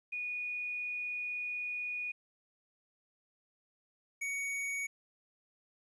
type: tone pair in turn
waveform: sine / square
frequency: 2461 / 2239 Hz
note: D#7 / C#7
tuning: -20 / +17 cents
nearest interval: major second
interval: 163 cents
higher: first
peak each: -35 / -35 dBFS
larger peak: neither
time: 0.12-2.12 / 4.21-4.87 s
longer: first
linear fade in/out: 10 ms
effects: resampled to 24000 Hz + 12-bit